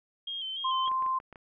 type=tone with vibrato; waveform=sine; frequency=3161 Hz; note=G7; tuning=14 cents sharp; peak=-33 dBFS; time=0.27-0.89 s; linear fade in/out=5 ms; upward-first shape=square; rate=3.4 Hz; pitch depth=42 cents each way
type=tone; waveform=sine; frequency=1044 Hz; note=C6; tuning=4 cents flat; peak=-26 dBFS; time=0.64-1.19 s; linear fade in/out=10 ms
type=clicks; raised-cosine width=0.5 ms; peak=-32 dBFS; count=7; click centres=0.877 / 0.916 / 1.024 / 1.063 / 1.201 / 1.327 / 1.358 s
effects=none